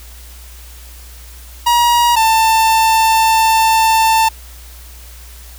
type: tone pair in turn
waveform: 45% pulse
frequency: 954 / 891.1 Hz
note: A#5 / A5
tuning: +40 / +22 cents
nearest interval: minor second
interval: 118 cents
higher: first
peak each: -9 dBFS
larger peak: neither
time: 1.66-2.16 / 2.16-4.29 s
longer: second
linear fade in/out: 10 ms
effects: added 60 Hz sine -34 dBFS peak until 5.58 s + white hiss -40 dBFS RMS until 5.58 s